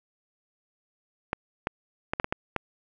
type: clicks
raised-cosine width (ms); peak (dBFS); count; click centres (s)
0.5; -11; 7; 1.331 / 1.671 / 2.135 / 2.199 / 2.244 / 2.325 / 2.563
effects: none